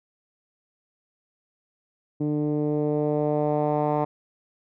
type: tone with low-pass filter sweep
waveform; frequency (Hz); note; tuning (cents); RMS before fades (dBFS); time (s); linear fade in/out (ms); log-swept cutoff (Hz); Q
10% pulse; 149.3; D3; +29; -24; 2.2-4.05; 10; 300 to 930; 1.8
effects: none